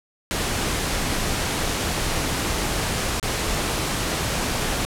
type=noise with dropouts; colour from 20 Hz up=pink; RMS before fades=-24 dBFS; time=0.31-4.85 s; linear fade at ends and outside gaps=0 ms; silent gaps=3.198-3.228 s; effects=low-pass 11000 Hz 12 dB/octave